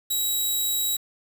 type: tone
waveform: 10% pulse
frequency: 3865 Hz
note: B7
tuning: 38 cents flat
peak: -15 dBFS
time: 0.1-0.97 s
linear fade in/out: 10 ms
effects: 7-bit